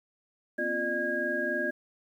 sine tone cluster, 242.9 / 266.3 / 347.2 / 603 / 1637 Hz, B3 / C4 / F4 / D5 / G#6, -29 / +31 / -10 / +46 / -25 cents, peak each -38 / -39 / -35 / -33 / -30 dBFS, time 0.58-1.71 s, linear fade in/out 10 ms, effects 10-bit

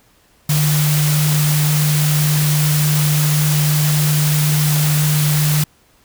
sine tone in noise, 150.3 Hz, D3, 40 cents sharp, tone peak -13 dBFS, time 0.49-5.64 s, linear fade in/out 5 ms, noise white, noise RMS -21 dBFS, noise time 0.49-5.64 s, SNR +5 dB, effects pink hiss -54 dBFS RMS until 6.04 s

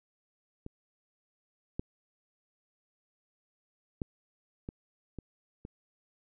clicks, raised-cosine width 3 ms, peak -28 / -20 / -20 / -25 / -27 / -29 dBFS, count 6, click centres 0.664 / 1.795 / 4.018 / 4.689 / 5.187 / 5.651 s, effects none

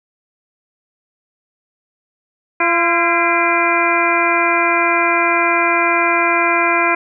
harmonic tone with a mistuned harmonic, 341.9 Hz, F4, 37 cents flat, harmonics 1 / 2 / 3 / 4 / 5 / 6 / 7, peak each -21 / -20 / -18 / -21 / -22 / -21 / -18 dBFS, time 2.6-6.95 s, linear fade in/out 5 ms, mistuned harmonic 5, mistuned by -81 cents, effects none

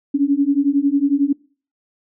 sine beating tone pair, 275.9 / 286.9 Hz, C#4 / D4, -8 / -40 cents, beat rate 11 Hz, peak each -17 / -16 dBFS, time 0.14-1.33 s, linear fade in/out 10 ms, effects noise-tail reverb RT60 0.4 s tail -23 dB re dry

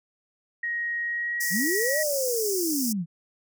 sine tone with pitch glide, 1883 to 1918.1 Hz, A#6 to A#6, +17 to +49 cents, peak -26 dBFS, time 0.63-2.03 s, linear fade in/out 5 ms, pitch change +32 cents, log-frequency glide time 1-1.67 s
pink high-pass noise, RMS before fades -30 dBFS, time 1.4-2.93 s, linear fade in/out 10 ms, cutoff 5000 Hz, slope 96 dB/octave
sine linear two-way sweep, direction up then down, 155.56 to 622.3 to 155.56 Hz, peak -25 dBFS, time 1.5-3.06 s, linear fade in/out 50 ms, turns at 2 s
effects none

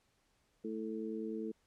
harmonic tone, 110 Hz, A2, in tune, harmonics 2 / 3 / 4, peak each -41 / -42 / -42 dBFS, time 0.64-1.52 s, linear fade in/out 10 ms, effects pink hiss -75 dBFS RMS until 1.66 s + low-pass 10000 Hz 12 dB/octave

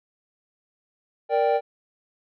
triangle chord, G minor, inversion first, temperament equal, 466.2 / 587.3 / 784 Hz, Bb4 / D5 / G5, 0 / 0 / 0 cents, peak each -21 dBFS, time 1.29-1.61 s, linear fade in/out 50 ms, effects resampled to 11025 Hz

